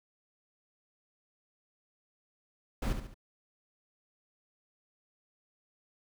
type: noise with echo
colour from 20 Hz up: brown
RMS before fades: -31 dBFS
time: 2.82-2.93 s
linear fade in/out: 5 ms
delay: 71 ms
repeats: 3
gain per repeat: -7 dB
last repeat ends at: 3.143 s
effects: none